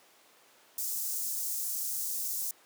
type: high-pass noise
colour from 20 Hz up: white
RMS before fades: -34 dBFS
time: 0.78-2.51 s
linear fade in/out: 2 ms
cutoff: 5900 Hz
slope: 24 dB/octave
effects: pink hiss -60 dBFS RMS until 2.65 s + high-pass 400 Hz 12 dB/octave